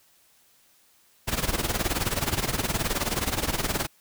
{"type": "noise with tremolo", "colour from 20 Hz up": "pink", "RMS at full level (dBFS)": -24, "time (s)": [1.27, 3.87], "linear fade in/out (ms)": 20, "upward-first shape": "sine", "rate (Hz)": 19, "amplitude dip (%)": 80, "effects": ["white hiss -61 dBFS RMS until 4 s"]}